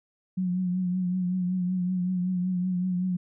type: tone with vibrato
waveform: sine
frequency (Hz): 181.9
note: F#3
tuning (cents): -29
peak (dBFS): -24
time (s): 0.37-3.17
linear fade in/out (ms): 10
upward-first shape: triangle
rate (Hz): 5.3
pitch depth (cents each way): 50
effects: none